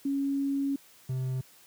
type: tone pair in turn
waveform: sine / triangle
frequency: 277.2 / 129.65 Hz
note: C#4 / C3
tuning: 0 / -15 cents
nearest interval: octave + minor second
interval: 1315 cents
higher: first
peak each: -26 dBFS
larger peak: neither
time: 0.05-0.76 / 1.09-1.41 s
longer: first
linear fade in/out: 5 ms
effects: white hiss -57 dBFS RMS until 1.66 s + high-pass 80 Hz 12 dB/octave